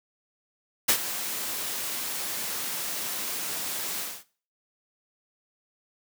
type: noise with ADSR envelope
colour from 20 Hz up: white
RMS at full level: -19 dBFS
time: 0.88-4.24 s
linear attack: 13 ms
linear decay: 76 ms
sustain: -13 dB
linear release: 240 ms
effects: noise-tail reverb RT60 0.4 s tail -18 dB re dry + high-pass 150 Hz 12 dB/octave